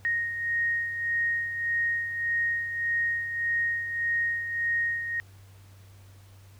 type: beating tone pair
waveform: sine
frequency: 1864.7 / 1866.4 Hz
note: A#6 / A#6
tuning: 0 / +2 cents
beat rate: 1.7 Hz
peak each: -26 / -34 dBFS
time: 0.05-5.2 s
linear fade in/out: 0 ms
effects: added 97 Hz sine -49 dBFS peak until 6.59 s + pink hiss -59 dBFS RMS until 6.59 s